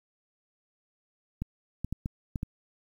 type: clicks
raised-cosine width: 5 ms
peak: -19 dBFS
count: 6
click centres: 1.42 / 1.846 / 1.926 / 2.059 / 2.358 / 2.431 s
effects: 9-bit